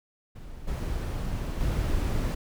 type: noise with level steps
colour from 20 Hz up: brown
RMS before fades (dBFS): -42 / -30 / -26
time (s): 0.35-2.35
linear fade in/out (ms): 10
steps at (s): 0.67 / 1.6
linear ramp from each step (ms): 10
effects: none